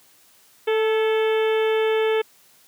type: harmonic tone with a mistuned harmonic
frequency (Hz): 440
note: A4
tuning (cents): 0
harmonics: 1 / 2 / 3 / 4 / 5 / 6 / 7 / 8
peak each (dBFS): -18 / -30 / -34 / -33 / -33 / -36 / -36 / -40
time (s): 0.67-2.22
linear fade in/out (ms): 10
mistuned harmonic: 4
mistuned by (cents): -43
effects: white hiss -55 dBFS RMS until 2.67 s + high-pass 100 Hz 12 dB/octave